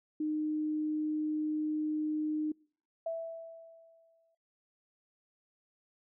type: tone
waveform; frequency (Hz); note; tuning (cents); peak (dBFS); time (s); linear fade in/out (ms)
sine; 306.4; D#4; -27; -30; 0.2-2.52; 5
type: tone with exponential decay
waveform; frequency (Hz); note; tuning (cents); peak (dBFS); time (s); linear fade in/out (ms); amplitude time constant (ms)
sine; 659.3; E5; 0; -31; 3.06-4.35; 5; 280
effects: noise-tail reverb RT60 0.5 s tail -26 dB re dry